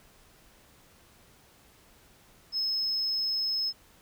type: tone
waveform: sine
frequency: 5180 Hz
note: E8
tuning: 31 cents flat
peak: -25 dBFS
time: 2.52-3.73 s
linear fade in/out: 50 ms
effects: tanh soft clip ceiling -24 dBFS + pink hiss -59 dBFS RMS until 4.01 s